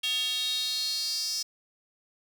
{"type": "tone with high-pass filter sweep", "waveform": "square", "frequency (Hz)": 250, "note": "B3", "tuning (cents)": 21, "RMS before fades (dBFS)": -30, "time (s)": [0.03, 1.43], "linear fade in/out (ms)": 10, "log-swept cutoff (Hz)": [3100, 5300], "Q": 7.7, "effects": ["9-bit"]}